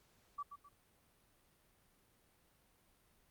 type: tone with echo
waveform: sine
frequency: 1152 Hz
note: D6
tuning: 34 cents flat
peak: -39 dBFS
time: 0.38-0.43 s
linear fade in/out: 10 ms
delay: 130 ms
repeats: 2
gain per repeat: -9 dB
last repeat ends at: 0.69 s
effects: pink hiss -72 dBFS RMS until 3.3 s + Opus 48 kbps